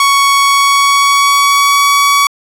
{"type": "tone with pitch glide", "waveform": "sawtooth", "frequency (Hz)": [1115, 1129.9], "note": ["C#6", "C#6"], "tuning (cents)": [10, 33], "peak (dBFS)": -3, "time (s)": [0, 2.27], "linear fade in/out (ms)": 2, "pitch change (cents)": 23, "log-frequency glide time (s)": [0.34, 1.85], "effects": ["low-pass 12000 Hz 12 dB/octave"]}